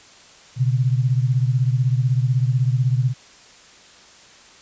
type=beating tone pair; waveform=sine; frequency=123.47 / 139.47 Hz; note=B2 / C#3; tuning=0 / +11 cents; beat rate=16 Hz; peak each=-17 / -21 dBFS; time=0.56-3.14 s; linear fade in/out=50 ms; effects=white hiss -47 dBFS RMS until 4.61 s + resampled to 16000 Hz